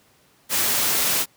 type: noise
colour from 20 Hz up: white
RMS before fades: -21 dBFS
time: 0.49-1.26 s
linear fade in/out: 50 ms
effects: pink hiss -58 dBFS RMS until 1.36 s + high-pass 100 Hz 12 dB/octave